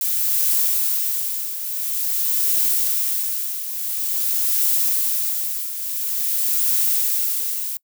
violet noise with tremolo, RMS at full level -18 dBFS, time 0.01-7.77 s, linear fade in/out 2 ms, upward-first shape triangle, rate 0.48 Hz, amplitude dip 70%, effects noise-tail reverb RT60 0.1 s tail -25 dB re dry

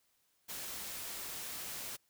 white noise, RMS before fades -43 dBFS, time 0.48-1.97 s, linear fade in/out 20 ms, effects white hiss -75 dBFS RMS until 2.09 s

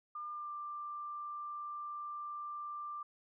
sine tone with pitch glide, 1201 to 1183.8 Hz, D6 to D6, +38 to +13 cents, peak -40 dBFS, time 0.15-3.03 s, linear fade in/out 5 ms, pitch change -25 cents, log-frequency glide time 0.32-0.51 s, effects none

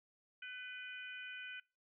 harmonic tone with a mistuned harmonic, 502 Hz, B4, 28 cents sharp, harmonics 3 / 4 / 5 / 6, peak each -48 / -58 / -49 / -53 dBFS, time 0.42-1.6 s, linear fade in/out 5 ms, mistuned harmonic 5, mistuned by -33 cents, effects noise-tail reverb RT60 0.3 s tail -23 dB re dry

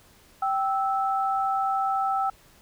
sine tone pair together, 778.7 / 1313 Hz, G5 / E6, -12 / -7 cents, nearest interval major sixth, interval 905 cents, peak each -24 / -27 dBFS, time 0.42-2.3 s, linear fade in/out 5 ms, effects pink hiss -56 dBFS RMS until 2.61 s

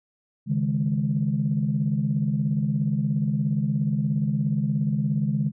sine chord, C# suspended second, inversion none, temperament equal, 138.59 / 155.56 / 207.7 Hz, C#3 / D#3 / G#3, 0 / 0 / 0 cents, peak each -25 dBFS, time 0.46-5.52 s, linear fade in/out 50 ms, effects tanh soft clip ceiling -12 dBFS

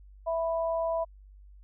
sine tone pair together, 659.3 / 987.8 Hz, E5 / B5, 0 / 0 cents, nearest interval perfect fifth, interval 700 cents, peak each -27 / -34 dBFS, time 0.26-1.05 s, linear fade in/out 20 ms, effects added 49 Hz sine -49 dBFS peak until 1.63 s

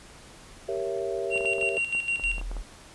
sine chord, G diminished seventh, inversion none, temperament equal with one note detuned, 392 / 466.2 / 554.4 / 666.5 Hz, G4 / Bb4 / Db5 / Fb5, 0 / 0 / 0 / +19 cents, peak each -31 / -33 / -34 / -34 dBFS, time 0.68-1.78 s, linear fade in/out 10 ms
triangle tone with tremolo, 2755 Hz, F7, 24 cents flat, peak -22 dBFS, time 1.3-2.41 s, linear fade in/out 50 ms, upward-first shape square, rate 6.4 Hz, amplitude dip 65%
clicks, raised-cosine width 1 ms, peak -27 dBFS, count 12, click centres 1.359 / 1.408 / 1.45 / 1.583 / 1.628 / 1.779 / 1.95 / 2.197 / 2.382 / 2.414 / 2.515 / 2.567 s
sine tone, 40.49 Hz, E1, 30 cents flat, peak -30 dBFS, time 2.22-2.63 s, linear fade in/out 20 ms
effects pink hiss -49 dBFS RMS until 2.94 s + resampled to 24000 Hz

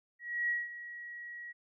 sine tone with ADSR envelope, 1911 Hz, A#6, 43 cents sharp, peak -28 dBFS, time 0.19-1.53 s, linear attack 300 ms, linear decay 190 ms, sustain -14 dB, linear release 23 ms, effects none

